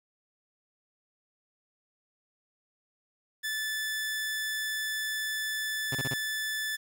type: tone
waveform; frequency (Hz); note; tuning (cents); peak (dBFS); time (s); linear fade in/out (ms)
sawtooth; 1746; A6; -14; -27; 3.43-6.77; 20
type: tone bursts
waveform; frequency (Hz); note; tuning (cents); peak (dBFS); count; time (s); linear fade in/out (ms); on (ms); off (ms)
sawtooth; 133.2; C3; +31; -27; 4; 5.92-6.14; 5; 31; 32
effects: 10-bit